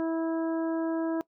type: harmonic tone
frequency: 326.6 Hz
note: E4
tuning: 16 cents flat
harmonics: 1 / 2 / 3 / 4 / 5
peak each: -27 / -34 / -41 / -46 / -46 dBFS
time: 0-1.21 s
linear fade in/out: 0 ms
effects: noise-tail reverb RT60 0.1 s tail -21 dB re dry